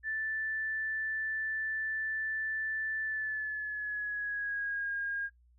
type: tone with pitch glide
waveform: sine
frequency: 1760 to 1623.3 Hz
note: A6 to G#6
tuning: 0 to -40 cents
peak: -32 dBFS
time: 0.03-5.3 s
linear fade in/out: 50 ms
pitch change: -140 cents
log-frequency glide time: 3.02-4.92 s
effects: noise-tail reverb RT60 0.1 s tail -18 dB re dry + added 60 Hz sine -61 dBFS peak until 5.58 s